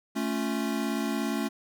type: chord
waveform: square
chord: A augmented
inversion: none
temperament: equal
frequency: 220 / 277.2 / 349.2 Hz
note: A3 / C#4 / E#4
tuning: 0 / 0 / 0 cents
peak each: -31 / -32 / -36 dBFS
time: 0.15-1.49 s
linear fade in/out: 20 ms
effects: none